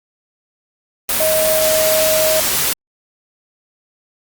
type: tone in noise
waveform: sine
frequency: 628 Hz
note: D#5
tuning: 16 cents sharp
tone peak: -14 dBFS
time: 1.2-2.4 s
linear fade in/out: 2 ms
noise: white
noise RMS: -17 dBFS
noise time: 1.09-2.73 s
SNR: 0 dB
effects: Opus 32 kbps

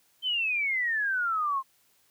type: exponential sweep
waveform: sine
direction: down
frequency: 3136 to 1046.5 Hz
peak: -25 dBFS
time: 0.22-1.63 s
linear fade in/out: 50 ms
effects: white hiss -66 dBFS RMS until 2.1 s + high-pass 60 Hz 12 dB/octave

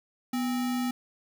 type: tone with sample-and-hold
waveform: sine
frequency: 246.9 Hz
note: B3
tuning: in tune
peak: -26 dBFS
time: 0.33-0.91 s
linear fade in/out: 5 ms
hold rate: 1050 Hz
effects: none

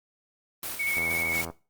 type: noise with tremolo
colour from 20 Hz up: white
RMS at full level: -34 dBFS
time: 0.63-1.45 s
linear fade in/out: 2 ms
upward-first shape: square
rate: 4.2 Hz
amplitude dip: 40%
type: tone with vibrato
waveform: sine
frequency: 2217 Hz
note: C#7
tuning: in tune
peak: -25 dBFS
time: 0.79-1.42 s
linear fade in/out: 10 ms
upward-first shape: square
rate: 13 Hz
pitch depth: 19 cents each way
type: click train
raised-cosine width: 1 ms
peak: -22 dBFS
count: 45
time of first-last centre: 0.97-1.5 s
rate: 83 Hz
effects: noise-tail reverb RT60 0.3 s tail -19 dB re dry + Opus 32 kbps

